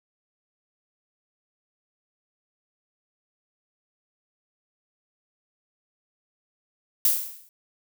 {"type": "noise with exponential decay", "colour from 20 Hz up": "violet", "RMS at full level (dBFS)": -17, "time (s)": [7.05, 7.49], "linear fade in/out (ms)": 1, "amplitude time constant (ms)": 95, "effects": []}